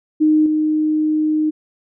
sine tone with level steps, 308.3 Hz, D#4, 16 cents flat, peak -10 / -14 dBFS, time 0.2-1.51 s, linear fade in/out 20 ms, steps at 0.46 s, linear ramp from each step 2 ms, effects none

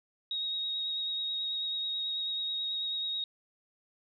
sine tone with vibrato, 3770 Hz, A#7, 19 cents sharp, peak -31 dBFS, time 0.31-3.24 s, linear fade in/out 2 ms, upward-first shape sine, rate 9.2 Hz, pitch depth 15 cents each way, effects none

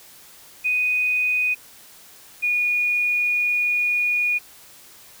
sine tone pair in turn, 2489 / 2449 Hz, D#7 / D#7, 0 / -28 cents, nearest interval unison, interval 28 cents, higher first, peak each -18 dBFS, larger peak neither, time 0.64-1.55 / 2.42-4.39 s, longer second, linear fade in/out 20 ms, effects white hiss -47 dBFS RMS until 5.2 s

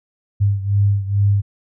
sine beating tone pair, 100 / 102.3 Hz, G2 / G#2, +35 / -26 cents, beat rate 2.3 Hz, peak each -15 / -19 dBFS, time 0.4-1.42 s, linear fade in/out 20 ms, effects none

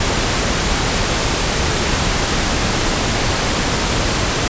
pink noise, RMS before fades -17 dBFS, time 0-4.48 s, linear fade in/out 5 ms, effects resampled to 16000 Hz

